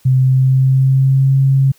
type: tone with pitch glide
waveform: sine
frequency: 130 to 135.29 Hz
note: C3 to C#3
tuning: -11 to -42 cents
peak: -8 dBFS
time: 0.05-1.72 s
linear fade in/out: 10 ms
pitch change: +69 cents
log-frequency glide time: 0.16-1.36 s
effects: white hiss -52 dBFS RMS until 1.78 s